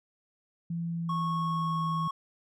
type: tone with pitch glide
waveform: sine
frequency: 168.5 to 163.04 Hz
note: E3 to E3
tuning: +38 to -19 cents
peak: -30 dBFS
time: 0.7-2.08 s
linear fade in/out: 5 ms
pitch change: -57 cents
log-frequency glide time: 0.9-1.82 s
type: tone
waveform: triangle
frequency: 1100 Hz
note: C#6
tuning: 14 cents flat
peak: -28 dBFS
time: 1.09-2.11 s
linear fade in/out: 5 ms
effects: none